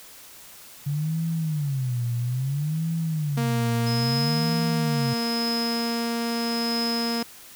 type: tone with vibrato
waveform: sine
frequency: 140 Hz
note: C#3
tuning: 18 cents sharp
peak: -23 dBFS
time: 0.86-5.14 s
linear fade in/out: 10 ms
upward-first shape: sine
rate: 0.6 Hz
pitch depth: 280 cents each way
type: tone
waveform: sawtooth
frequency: 233.1 Hz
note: A#3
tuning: in tune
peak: -21 dBFS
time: 3.37-7.23 s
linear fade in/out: 5 ms
type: tone with tremolo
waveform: triangle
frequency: 5100 Hz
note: D#8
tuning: 42 cents sharp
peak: -25 dBFS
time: 3.86-7.23 s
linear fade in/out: 10 ms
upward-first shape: triangle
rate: 0.76 Hz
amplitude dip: 75%
effects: white hiss -46 dBFS RMS until 7.55 s